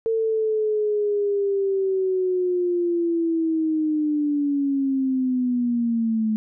sine linear sweep, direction down, 451.6 to 215.3 Hz, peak -19 dBFS, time 0.06-6.36 s, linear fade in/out 0 ms, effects none

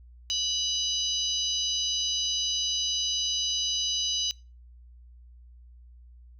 harmonic tone with a mistuned harmonic, 984 Hz, B5, 7 cents flat, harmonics 3 / 4 / 5 / 6, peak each -30 / -31 / -32 / -33 dBFS, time 0.3-4.31 s, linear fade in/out 0 ms, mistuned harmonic 6, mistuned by +62 cents, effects noise-tail reverb RT60 0.3 s tail -24 dB re dry + added 60 Hz sine -48 dBFS peak until 6.39 s

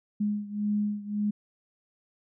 sine beating tone pair, 207.3 / 209.1 Hz, G#3 / G#3, -3 / +12 cents, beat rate 1.8 Hz, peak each -28 / -31 dBFS, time 0.2-1.31 s, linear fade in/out 10 ms, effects none

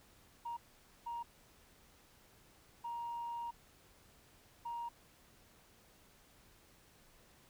sine tone bursts at uneven times, 941 Hz, A#5, 16 cents sharp, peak -38 dBFS, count 4, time 0.45-0.57 / 1.06-1.23 / 2.84-3.51 / 4.65-4.89 s, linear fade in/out 10 ms, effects tanh soft clip ceiling -36 dBFS + pink hiss -65 dBFS RMS until 7.49 s

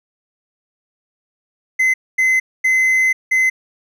triangle tone bursts at uneven times, 2049 Hz, C7, 37 cents flat, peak -10 dBFS, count 4, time 1.79-1.94 / 2.18-2.4 / 2.64-3.13 / 3.31-3.5 s, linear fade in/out 10 ms, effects none

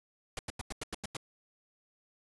pink noise bursts, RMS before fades -38 dBFS, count 8, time 0.37-1.168 s, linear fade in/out 2 ms, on 21 ms, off 90 ms, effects resampled to 24000 Hz

